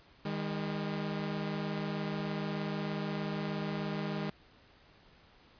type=tone pair together; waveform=sawtooth; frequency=156.2 / 202.7 Hz; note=D#3 / G#3; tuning=+7 / -42 cents; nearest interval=perfect fourth; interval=451 cents; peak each=-33 / -32 dBFS; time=0.25-4.3 s; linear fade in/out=5 ms; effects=pink hiss -61 dBFS RMS until 5.59 s + resampled to 11025 Hz